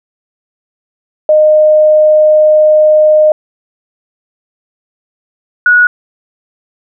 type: tone pair in turn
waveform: sine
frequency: 614 / 1460.3 Hz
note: D#5 / F#6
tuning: -23 / -23 cents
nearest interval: octave + minor third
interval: 1500 cents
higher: second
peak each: -3 dBFS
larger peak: neither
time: 1.29-3.32 / 5.66-5.87 s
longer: first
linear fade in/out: 2 ms
effects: none